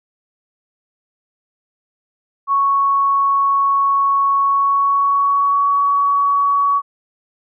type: tone with pitch glide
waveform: sine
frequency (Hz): 1108.7 to 1127.4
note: C#6 to C#6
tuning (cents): 0 to +29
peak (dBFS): -12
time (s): 2.47-6.82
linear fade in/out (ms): 50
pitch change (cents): +29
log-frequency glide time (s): 4.4-5.8
effects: none